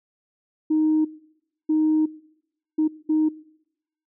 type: tone bursts at uneven times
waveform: sine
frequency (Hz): 311.1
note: D#4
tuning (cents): 0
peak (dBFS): -16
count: 4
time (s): 0.7-1.05 / 1.69-2.06 / 2.78-2.88 / 3.09-3.29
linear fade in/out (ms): 10
effects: noise-tail reverb RT60 0.8 s tail -21 dB re dry + tanh soft clip ceiling -13 dBFS